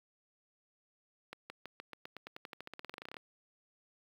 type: accelerating click train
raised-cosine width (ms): 0.3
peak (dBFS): -28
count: 25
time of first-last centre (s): 1.33-3.168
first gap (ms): 170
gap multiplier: 0.92
effects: high-pass 150 Hz 12 dB/octave + 9-bit